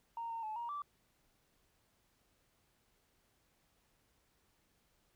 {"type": "tone with pitch steps", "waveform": "sine", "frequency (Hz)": [926, 915, 864, 943, 1164], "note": ["A#5", "A#5", "A5", "A#5", "D6"], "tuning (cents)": [-12, -32, -32, 20, -16], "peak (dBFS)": -38, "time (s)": [0.17, 0.82], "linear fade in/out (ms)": 2, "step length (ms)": 130, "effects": ["tanh soft clip ceiling -34 dBFS", "pink hiss -75 dBFS RMS until 5.15 s"]}